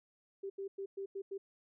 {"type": "tone bursts at uneven times", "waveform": "sine", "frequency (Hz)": 392, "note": "G4", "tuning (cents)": 0, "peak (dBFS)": -38, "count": 6, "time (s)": [[0.43, 0.5], [0.58, 0.68], [0.78, 0.86], [0.97, 1.06], [1.15, 1.22], [1.31, 1.38]], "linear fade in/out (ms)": 10, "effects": []}